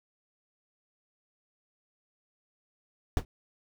brown noise with exponential decay, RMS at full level -20 dBFS, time 3.17-3.25 s, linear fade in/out 1 ms, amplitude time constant 17 ms, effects none

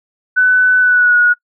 sine tone with pitch glide, 1500 to 1453.1 Hz, F#6 to F#6, +23 to -32 cents, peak -7 dBFS, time 0.36-1.34 s, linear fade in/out 20 ms, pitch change -55 cents, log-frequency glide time 0.8-1.17 s, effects noise-tail reverb RT60 0.1 s tail -23 dB re dry

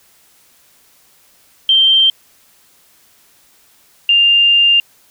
sine tone pair in turn, 3142 / 2799 Hz, G7 / F7, +3 / +3 cents, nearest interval major second, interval 200 cents, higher first, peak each -7 dBFS, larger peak neither, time 1.69-2.1 / 4.09-4.8 s, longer second, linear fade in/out 2 ms, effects white hiss -51 dBFS RMS until 5.1 s

